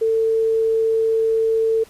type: tone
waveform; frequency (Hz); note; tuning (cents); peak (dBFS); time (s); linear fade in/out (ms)
sine; 447.4; A4; +29; -15; 0.01-1.84; 10
effects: pink hiss -48 dBFS RMS until 1.89 s + resampled to 32000 Hz